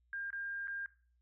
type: tone with dropouts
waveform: sine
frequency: 1604 Hz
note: G6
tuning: 39 cents sharp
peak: -38 dBFS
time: 0.13-0.86 s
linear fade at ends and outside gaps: 1 ms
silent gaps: 0.304-0.329 / 0.673-0.68 s
effects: noise-tail reverb RT60 0.4 s tail -17 dB re dry + added 60 Hz sine -70 dBFS peak until 1.21 s